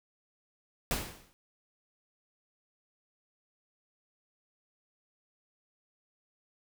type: noise with exponential decay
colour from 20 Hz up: pink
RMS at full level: -29 dBFS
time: 0.91-1.33 s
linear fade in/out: 0 ms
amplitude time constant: 91 ms
effects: none